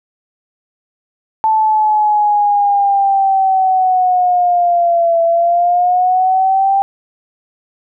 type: linear two-way sweep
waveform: sine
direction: down then up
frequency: 880 to 668 to 791 Hz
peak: -9 dBFS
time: 1.44-6.82 s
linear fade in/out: 0 ms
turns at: 5.22 s
effects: none